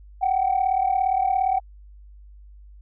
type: tone pair together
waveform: sine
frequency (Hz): 738 / 775.3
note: F#5 / G5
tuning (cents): -5 / -19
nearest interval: minor second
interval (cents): 86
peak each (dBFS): -21 / -20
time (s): 0.21-1.6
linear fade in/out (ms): 20
effects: tanh soft clip ceiling -13 dBFS + added 50 Hz sine -43 dBFS peak until 2.81 s